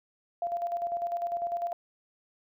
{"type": "tone with tremolo", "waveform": "sine", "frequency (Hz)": 691, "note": "F5", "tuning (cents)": -19, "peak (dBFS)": -27, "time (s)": [0.42, 1.73], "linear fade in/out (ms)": 2, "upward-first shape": "square", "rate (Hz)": 10, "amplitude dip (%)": 50, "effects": []}